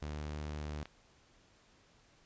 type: tone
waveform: sawtooth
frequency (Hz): 74.9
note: D2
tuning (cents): +35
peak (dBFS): -35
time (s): 0.02-0.83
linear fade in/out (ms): 0
type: click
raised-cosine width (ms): 0.3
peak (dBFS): -31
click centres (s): 0.856
effects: pink hiss -66 dBFS RMS until 2.25 s + resampled to 16000 Hz